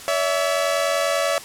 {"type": "tone pair together", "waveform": "sawtooth", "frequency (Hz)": [569, 659.1], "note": ["C#5", "E5"], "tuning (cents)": [45, 0], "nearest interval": "minor third", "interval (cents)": 255, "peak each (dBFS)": -18, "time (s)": [0.08, 1.38], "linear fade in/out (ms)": 0, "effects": ["white hiss -38 dBFS RMS until 1.44 s", "low-pass 11000 Hz 12 dB/octave"]}